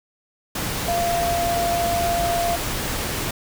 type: tone in noise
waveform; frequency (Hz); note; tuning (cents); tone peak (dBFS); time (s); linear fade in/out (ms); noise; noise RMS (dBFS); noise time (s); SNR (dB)
sine; 689; F5; -24; -20; 0.88-2.56; 5; pink; -26; 0.55-3.31; +3
effects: none